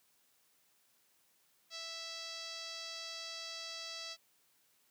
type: tone with low-pass filter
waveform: 5% pulse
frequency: 659.3 Hz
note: E5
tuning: in tune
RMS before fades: -45 dBFS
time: 1.7-4.17 s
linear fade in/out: 50 ms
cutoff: 4900 Hz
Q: 2.8
effects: white hiss -72 dBFS RMS until 4.9 s + high-pass 100 Hz 12 dB/octave